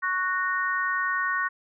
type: harmonic tone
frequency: 370 Hz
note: F#4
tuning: in tune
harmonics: 3 / 4 / 5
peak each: -28 / -28 / -28 dBFS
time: 0.02-1.49 s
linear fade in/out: 20 ms
effects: none